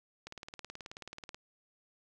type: click train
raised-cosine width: 0.2 ms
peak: -27 dBFS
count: 21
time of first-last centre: 0.27-1.345 s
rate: 18.6 Hz
effects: none